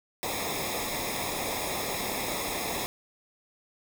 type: noise with comb filter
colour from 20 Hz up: pink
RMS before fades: -32 dBFS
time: 0.23-2.86 s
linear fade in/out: 0 ms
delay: 0.67 ms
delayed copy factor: -0.8
effects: none